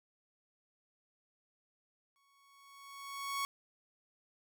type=tone with exponential growth; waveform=sawtooth; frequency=1111 Hz; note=C#6; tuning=4 cents sharp; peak=-29 dBFS; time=2.16-3.45 s; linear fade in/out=0 ms; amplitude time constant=280 ms; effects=none